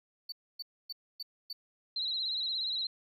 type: tone bursts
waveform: triangle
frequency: 4503 Hz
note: C#8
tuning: 26 cents sharp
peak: -36 dBFS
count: 5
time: 0.29-1.53 s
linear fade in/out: 5 ms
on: 32 ms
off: 270 ms
type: tone with vibrato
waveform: sine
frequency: 4000 Hz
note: B7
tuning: 21 cents sharp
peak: -31 dBFS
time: 1.96-2.87 s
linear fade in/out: 5 ms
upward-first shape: sine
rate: 17 Hz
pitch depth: 75 cents each way
effects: none